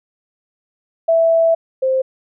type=tone pair in turn; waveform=sine; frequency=659.3 / 524.3 Hz; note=E5 / C5; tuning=0 / +3 cents; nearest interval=major third; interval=397 cents; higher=first; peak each=-10 / -13 dBFS; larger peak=first; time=1.08-1.55 / 1.82-2.02 s; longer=first; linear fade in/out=10 ms; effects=none